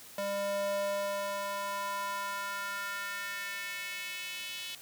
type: tone with high-pass filter sweep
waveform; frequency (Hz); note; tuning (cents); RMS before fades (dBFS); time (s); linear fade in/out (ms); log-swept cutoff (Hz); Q
square; 200; G3; +35; -36; 0.18-4.75; 2; 460 to 3100; 2.8
effects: white hiss -51 dBFS RMS until 4.81 s + high-pass 60 Hz 12 dB/octave